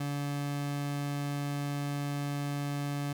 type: tone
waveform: 30% pulse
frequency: 143.3 Hz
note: D3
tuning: 42 cents flat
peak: -29 dBFS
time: 0-3.13 s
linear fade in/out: 5 ms
effects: none